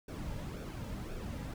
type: noise with flanger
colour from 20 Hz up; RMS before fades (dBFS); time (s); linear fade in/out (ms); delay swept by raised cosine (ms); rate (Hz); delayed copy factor
brown; -41; 0.08-1.54; 5; 0.99 to 2.79; 1.9; -0.6
effects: none